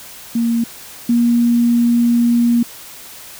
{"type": "tone pair in turn", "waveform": "sine", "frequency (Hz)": [232.5, 237], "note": ["A#3", "A#3"], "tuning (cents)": [-4, 29], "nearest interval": "unison", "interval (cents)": 33, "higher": "second", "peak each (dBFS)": [-13, -10], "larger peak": "second", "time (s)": [[0.35, 0.64], [1.09, 2.63]], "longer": "second", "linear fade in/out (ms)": 5, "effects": ["white hiss -36 dBFS RMS until 3.39 s"]}